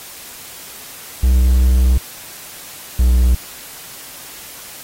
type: tone pair in turn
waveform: triangle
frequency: 63 / 61.45 Hz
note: B1 / B1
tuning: +35 / -8 cents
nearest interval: unison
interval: 43 cents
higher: first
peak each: -7 dBFS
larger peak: neither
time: 1.23-1.98 / 2.99-3.35 s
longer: first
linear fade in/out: 5 ms
effects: white hiss -35 dBFS RMS until 4.83 s + AAC 48 kbps